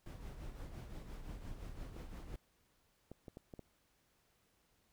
brown noise with tremolo, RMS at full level -45 dBFS, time 0.06-2.36 s, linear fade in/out 2 ms, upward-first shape triangle, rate 5.8 Hz, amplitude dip 60%
clicks, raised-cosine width 2 ms, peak -36 dBFS, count 7, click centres 1.965 / 2.342 / 3.116 / 3.282 / 3.371 / 3.538 / 3.593 s
effects pink hiss -75 dBFS RMS until 4.92 s

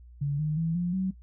sine tone with pitch steps, 142.7 / 152.94 / 163.92 / 175.68 / 188.29 Hz, D3 / D#3 / E3 / F3 / F#3, -49 / -29 / -9 / +11 / +31 cents, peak -25 dBFS, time 0.21-1.11 s, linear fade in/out 10 ms, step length 180 ms, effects noise-tail reverb RT60 0.1 s tail -17 dB re dry + added 60 Hz sine -47 dBFS peak until 1.22 s

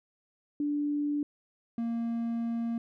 sine / triangle tone pair in turn, 292.3 / 232 Hz, D4 / A#3, -8 / -8 cents, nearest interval major third, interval 400 cents, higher first, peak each -27 dBFS, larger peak neither, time 0.6-1.23 / 1.78-2.78 s, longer second, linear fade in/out 2 ms, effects none

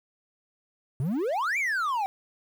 triangle exponential two-way sweep, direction up then down, 120.8 to 2400 to 754 Hz, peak -23 dBFS, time 1-2.06 s, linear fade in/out 0 ms, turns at 1.58 s, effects 9-bit

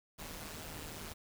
pink noise with amplitude modulation, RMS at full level -43 dBFS, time 0.18-1.14 s, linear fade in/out 20 ms, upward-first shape sine, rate 156 Hz, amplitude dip 65%, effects none

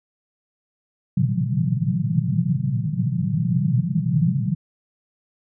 white band-pass noise, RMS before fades -21 dBFS, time 1.17-4.55 s, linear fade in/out 5 ms, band 110 to 190 Hz, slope 96 dB/octave, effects none

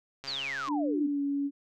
click train, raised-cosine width 0.2 ms, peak -24 dBFS, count 62, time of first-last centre 0.24-0.685 s, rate 137 Hz
sine exponential sweep, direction down, 4922 to 246.9 Hz, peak -32 dBFS, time 0.27-1.08 s, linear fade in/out 10 ms
sine tone with pitch glide, 293.7 to 282.1 Hz, D4 to C#4, 0 to +30 cents, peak -27 dBFS, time 0.67-1.51 s, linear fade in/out 50 ms, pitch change -70 cents, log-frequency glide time 1.01-1.21 s
effects none

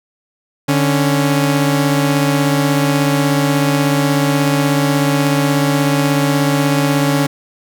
sawtooth tone pair together, 146.83 / 277.2 Hz, D3 / C#4, 0 / 0 cents, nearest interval major seventh, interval 1100 cents, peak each -11 dBFS, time 0.68-7.27 s, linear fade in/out 10 ms, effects none

